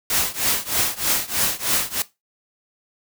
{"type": "noise with tremolo", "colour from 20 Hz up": "white", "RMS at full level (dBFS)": -18, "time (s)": [0.1, 2.02], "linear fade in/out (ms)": 2, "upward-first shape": "triangle", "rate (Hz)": 3.2, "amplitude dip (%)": 95, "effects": ["noise-tail reverb RT60 0.2 s tail -17 dB re dry"]}